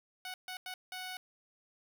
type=tone bursts at uneven times; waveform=10% pulse; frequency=740 Hz; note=F#5; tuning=in tune; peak=-32 dBFS; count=4; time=0.25-0.34 / 0.48-0.57 / 0.66-0.74 / 0.92-1.17 s; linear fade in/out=2 ms; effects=none